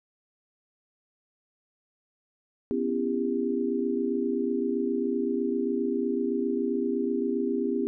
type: chord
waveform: sine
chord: C# half-diminished seventh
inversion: third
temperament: just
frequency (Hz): 249.5 / 277.2 / 332.6 / 399.1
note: B3 / C#4 / E4 / G4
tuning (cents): +18 / 0 / +16 / +31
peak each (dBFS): -29 / -32 / -32 / -29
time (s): 2.71-7.87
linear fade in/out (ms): 0
effects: none